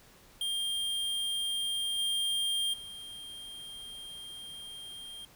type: tone with level steps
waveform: square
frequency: 3200 Hz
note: G7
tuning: 35 cents sharp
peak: -31 / -29 / -43 dBFS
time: 0.41-5.25 s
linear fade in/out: 2 ms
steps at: 1.98 / 2.73 s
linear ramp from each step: 10 ms
effects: pink hiss -58 dBFS RMS until 5.35 s